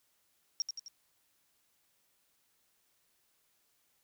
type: tone with echo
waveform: sine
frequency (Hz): 5588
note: F8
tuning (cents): 0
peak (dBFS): -29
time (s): 0.6-0.62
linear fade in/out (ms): 0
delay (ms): 87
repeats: 3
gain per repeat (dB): -5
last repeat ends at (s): 0.881
effects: white hiss -74 dBFS RMS until 4.03 s